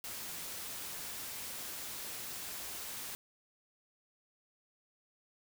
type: noise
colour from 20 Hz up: white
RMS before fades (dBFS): -43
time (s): 0.04-3.15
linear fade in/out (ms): 0
effects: none